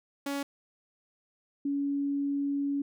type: tone pair in turn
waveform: sawtooth / sine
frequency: 280.7 / 281.9 Hz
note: C#4 / C#4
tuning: +22 / +29 cents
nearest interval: unison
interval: 7 cents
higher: second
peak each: -27 dBFS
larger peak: neither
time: 0.26-0.43 / 1.65-2.82 s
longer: second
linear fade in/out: 5 ms
effects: none